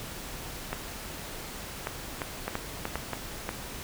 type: clicks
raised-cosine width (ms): 0.5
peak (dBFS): -15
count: 9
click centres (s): 0.73 / 1.871 / 2.218 / 2.48 / 2.554 / 2.854 / 2.956 / 3.133 / 3.491
effects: pink hiss -40 dBFS RMS until 3.83 s